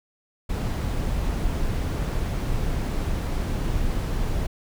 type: noise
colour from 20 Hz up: brown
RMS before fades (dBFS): -25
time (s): 0.49-4.47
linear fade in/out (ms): 10
effects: none